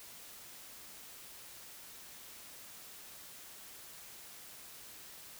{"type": "silence", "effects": ["white hiss -52 dBFS RMS until 5.39 s"]}